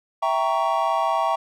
triangle chord, E diminished seventh, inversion none, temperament equal with one note detuned, 659.3 / 784 / 932.3 / 1115.8 Hz, E5 / G5 / Bb5 / Db6, 0 / 0 / 0 / +11 cents, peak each -23 dBFS, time 0.22-1.36 s, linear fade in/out 10 ms, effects none

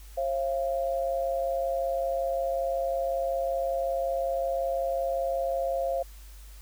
sine tone pair together, 539 / 684.4 Hz, C#5 / F5, -49 / -35 cents, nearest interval major third, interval 414 cents, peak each -28 / -29 dBFS, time 0.17-6.03 s, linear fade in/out 10 ms, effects added 50 Hz sine -44 dBFS peak until 6.61 s + white hiss -55 dBFS RMS until 6.61 s

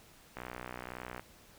click train, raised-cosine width 0.5 ms, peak -26 dBFS, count 52, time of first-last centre 0.37-1.195 s, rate 61.8 Hz, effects pink hiss -59 dBFS RMS until 1.58 s

